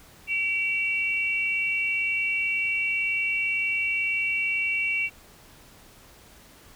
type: tone pair together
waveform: sine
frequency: 2300 / 2731 Hz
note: D7 / F7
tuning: -37 / -39 cents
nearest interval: minor third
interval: 298 cents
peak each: -26 dBFS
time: 0.27-5.1 s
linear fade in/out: 50 ms
effects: pink hiss -52 dBFS RMS until 6.75 s